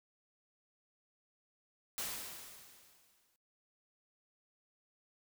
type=noise with exponential decay; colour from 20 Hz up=white; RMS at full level=-38 dBFS; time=1.98-3.36 s; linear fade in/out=0 ms; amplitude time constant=300 ms; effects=noise-tail reverb RT60 0.2 s tail -23 dB re dry

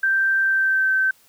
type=tone with pitch glide; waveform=sine; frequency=1568 to 1544.6 Hz; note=G6 to G6; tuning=0 to -26 cents; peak=-16 dBFS; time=0.03-1.11 s; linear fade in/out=5 ms; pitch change=-26 cents; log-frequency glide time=0.43-0.92 s; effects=white hiss -56 dBFS RMS until 1.28 s

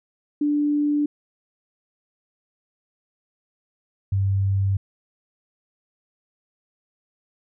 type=tone pair in turn; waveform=sine; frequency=293.7 / 97.76 Hz; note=D4 / G2; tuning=0 / -4 cents; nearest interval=octave + perfect fifth; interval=1904 cents; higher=first; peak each=-18 dBFS; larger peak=neither; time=0.41-1.06 / 4.12-4.77 s; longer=neither; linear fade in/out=5 ms; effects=none

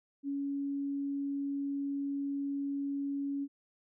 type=tone; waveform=sine; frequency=280.1 Hz; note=C#4; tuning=18 cents sharp; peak=-32 dBFS; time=0.23-3.48 s; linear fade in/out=50 ms; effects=none

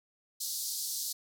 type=band-pass noise; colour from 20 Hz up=pink; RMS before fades=-36 dBFS; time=0.4-1.13 s; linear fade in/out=10 ms; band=4100 to 16000 Hz; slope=48 dB/octave; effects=none

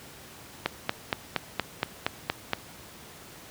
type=click train; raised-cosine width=0.3 ms; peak=-8 dBFS; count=9; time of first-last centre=0.66-2.534 s; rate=4.27 Hz; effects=pink hiss -47 dBFS RMS until 3.5 s + high-pass 80 Hz 12 dB/octave

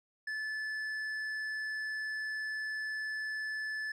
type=tone with tanh clipping; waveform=sine; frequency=1737 Hz; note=A6; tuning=23 cents flat; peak=-36 dBFS; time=0.27-3.92 s; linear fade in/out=5 ms; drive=7 dB; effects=none

